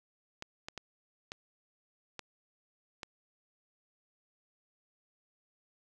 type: clicks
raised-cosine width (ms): 0.2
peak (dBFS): -23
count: 6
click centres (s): 0.424 / 0.685 / 0.777 / 1.319 / 2.193 / 3.032
effects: none